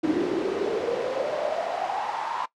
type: noise with high-pass filter sweep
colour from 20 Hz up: brown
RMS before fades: -27 dBFS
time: 0.03-2.46 s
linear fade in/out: 10 ms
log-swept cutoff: 300 to 1000 Hz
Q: 7.5
effects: noise-tail reverb RT60 0.1 s tail -18 dB re dry + low-pass 5000 Hz 12 dB/octave